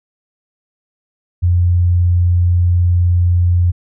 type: tone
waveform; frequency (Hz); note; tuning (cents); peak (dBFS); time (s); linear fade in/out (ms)
sine; 88.1; F2; +16; -9; 1.42-3.72; 20
effects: none